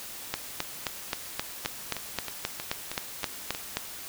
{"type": "two click trains", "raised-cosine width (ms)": 0.2, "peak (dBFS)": [-10, -16], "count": [14, 7], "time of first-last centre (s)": [[0.34, 3.77], [1.65, 3.549]], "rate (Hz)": [3.79, 3.16], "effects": ["white hiss -41 dBFS RMS until 4.08 s"]}